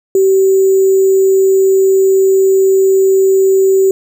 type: tone with sample-and-hold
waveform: sine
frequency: 383.9 Hz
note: G4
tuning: 36 cents flat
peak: -6 dBFS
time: 0.15-3.91 s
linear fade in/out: 2 ms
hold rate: 7350 Hz
effects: none

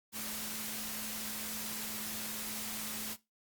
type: tone in noise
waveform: sine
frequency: 216.4 Hz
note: A3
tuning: 29 cents flat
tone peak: -47 dBFS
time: 0.12-3.17 s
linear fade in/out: 50 ms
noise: white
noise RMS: -40 dBFS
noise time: 0.12-3.17 s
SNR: -10 dB
effects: noise-tail reverb RT60 0.2 s tail -17 dB re dry + Opus 48 kbps

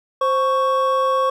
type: tone pair together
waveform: triangle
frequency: 524.3 / 1111 Hz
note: C5 / C#6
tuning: +3 / +4 cents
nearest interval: octave + minor second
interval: 1301 cents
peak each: -17 / -16 dBFS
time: 0.21-1.3 s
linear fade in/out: 5 ms
effects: none

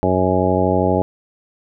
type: harmonic tone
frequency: 92.5 Hz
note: F#2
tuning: in tune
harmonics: 1 / 2 / 3 / 4 / 5 / 6 / 7 / 9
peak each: -22 / -22 / -22 / -22 / -22 / -22 / -22 / -22 dBFS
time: 0.03-1.02 s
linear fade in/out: 0 ms
effects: none

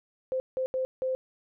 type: tone bursts at uneven times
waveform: sine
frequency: 519 Hz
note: C5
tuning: 14 cents flat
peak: -26 dBFS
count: 4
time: 0.32-0.4 / 0.57-0.66 / 0.74-0.85 / 1.02-1.15 s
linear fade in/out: 0 ms
effects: none

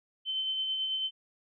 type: tone with tremolo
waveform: sine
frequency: 3075 Hz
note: G7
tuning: 34 cents flat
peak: -28 dBFS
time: 0.25-1.11 s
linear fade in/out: 50 ms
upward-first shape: sine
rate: 9.1 Hz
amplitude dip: 30%
effects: none

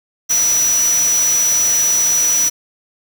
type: tone in noise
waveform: sine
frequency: 5890 Hz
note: F#8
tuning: 9 cents flat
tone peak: -12 dBFS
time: 0.29-2.5 s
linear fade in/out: 20 ms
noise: white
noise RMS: -23 dBFS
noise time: 0.29-2.5 s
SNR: +8 dB
effects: none

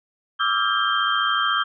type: tone cluster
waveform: sine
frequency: 1163 / 1279 / 1373 / 1599 / 3163 Hz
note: D6 / D#6 / F6 / G6 / G7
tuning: -17 / +47 / -30 / +34 / +15 cents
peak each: -25 dBFS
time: 0.39-1.64 s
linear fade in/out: 20 ms
effects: none

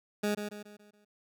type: tone with echo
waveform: 20% pulse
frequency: 207.7 Hz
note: G#3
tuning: in tune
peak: -23 dBFS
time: 0.23-0.35 s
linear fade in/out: 10 ms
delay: 140 ms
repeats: 5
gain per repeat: -7 dB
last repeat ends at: 1.05 s
effects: none

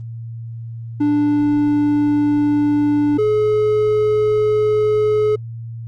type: tone pair in turn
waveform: triangle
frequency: 293.7 / 425.6 Hz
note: D4 / G#4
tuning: 0 / +42 cents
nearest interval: tritone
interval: 642 cents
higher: second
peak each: -11 dBFS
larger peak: neither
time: 1-3.18 / 3.18-5.36 s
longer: neither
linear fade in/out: 10 ms
effects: added 115 Hz sine -27 dBFS peak until 5.87 s + Opus 24 kbps

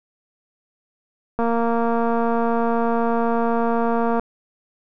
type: click train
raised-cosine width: 1 ms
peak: -9 dBFS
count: 652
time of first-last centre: 1.39-4.196 s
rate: 232 Hz
effects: none

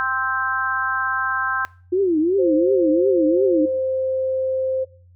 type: harmonic tone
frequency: 261.8 Hz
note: C4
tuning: 1 cent sharp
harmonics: 3 / 4 / 5 / 6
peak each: -32 / -25 / -25 / -22 dBFS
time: 0-1.65 s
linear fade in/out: 0 ms
type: tone with vibrato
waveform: sine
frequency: 348.4 Hz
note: F4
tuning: 4 cents flat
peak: -15 dBFS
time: 1.92-3.66 s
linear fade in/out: 10 ms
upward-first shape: triangle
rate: 2.8 Hz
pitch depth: 260 cents each way
type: tone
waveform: sine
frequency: 523.3 Hz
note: C5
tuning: in tune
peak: -19 dBFS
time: 2.38-4.85 s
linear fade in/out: 20 ms
effects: noise-tail reverb RT60 0.4 s tail -20 dB re dry + added 89 Hz sine -47 dBFS peak until 5.15 s

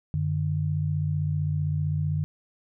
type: tone pair together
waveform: sine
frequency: 94.56 / 150.1 Hz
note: F#2 / D3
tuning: +38 / +38 cents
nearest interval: minor sixth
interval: 800 cents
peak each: -28 / -25 dBFS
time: 0.14-2.24 s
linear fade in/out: 0 ms
effects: none

